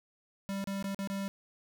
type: tone with dropouts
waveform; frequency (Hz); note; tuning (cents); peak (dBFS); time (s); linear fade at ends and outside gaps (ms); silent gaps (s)
square; 196.6; G3; +5; -34; 0.49-1.28; 0; 0.641-0.673 / 0.826-0.842 / 0.946-0.99 / 1.074-1.1
effects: none